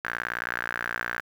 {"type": "tone with band-pass filter", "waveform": "sawtooth", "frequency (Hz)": 59.2, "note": "A#1", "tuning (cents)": 27, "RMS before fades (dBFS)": -32, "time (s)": [0.04, 1.21], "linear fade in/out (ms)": 5, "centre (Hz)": 1600, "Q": 6.6, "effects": ["8-bit"]}